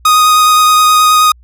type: tone with vibrato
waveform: 45% pulse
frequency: 1244.5 Hz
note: D#6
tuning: in tune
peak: -5 dBFS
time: 0.05-1.32 s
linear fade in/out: 5 ms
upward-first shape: sine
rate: 9.5 Hz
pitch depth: 10 cents each way
effects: added 60 Hz sine -39 dBFS peak until 1.43 s